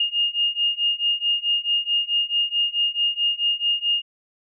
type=beating tone pair; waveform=sine; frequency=2835 / 2839.6 Hz; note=F7 / F7; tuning=+25 / +28 cents; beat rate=4.6 Hz; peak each=-23 / -22 dBFS; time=0-4.02 s; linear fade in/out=5 ms; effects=none